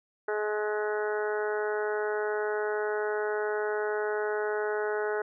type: harmonic tone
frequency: 211.3 Hz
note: G#3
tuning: 30 cents sharp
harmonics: 2 / 3 / 4 / 5 / 6 / 7 / 8 / 9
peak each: -29 / -37 / -37 / -44 / -42 / -36 / -44 / -45 dBFS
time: 0.28-5.22 s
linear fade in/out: 5 ms
effects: none